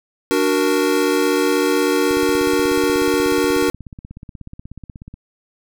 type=chord; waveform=square; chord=D augmented; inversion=none; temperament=equal; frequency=293.7 / 370 / 466.2 Hz; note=D4 / F#4 / A#4; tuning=0 / 0 / 0 cents; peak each=-20 dBFS; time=0.31-3.7 s; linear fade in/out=0 ms
type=click train; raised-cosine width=5 ms; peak=-22 dBFS; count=51; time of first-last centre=2.11-5.14 s; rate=16.5 Hz
effects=none